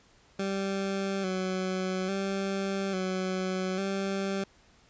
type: tone with vibrato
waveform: 20% pulse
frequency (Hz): 190.8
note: G3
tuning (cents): -47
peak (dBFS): -24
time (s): 0.39-4.44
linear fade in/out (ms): 5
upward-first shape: square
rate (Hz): 0.59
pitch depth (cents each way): 39
effects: pink hiss -61 dBFS RMS until 4.89 s + resampled to 16000 Hz